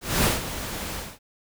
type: noise with ADSR envelope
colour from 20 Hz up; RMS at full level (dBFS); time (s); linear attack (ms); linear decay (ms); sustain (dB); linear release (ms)
pink; -20; 0.01-1.19; 230; 160; -12; 240
effects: none